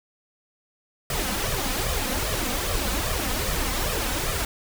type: noise with flanger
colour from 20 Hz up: pink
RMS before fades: -26 dBFS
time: 1.1-4.45 s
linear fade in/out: 2 ms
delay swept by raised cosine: 1.6 to 4 ms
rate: 2.5 Hz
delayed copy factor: +0.7
effects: none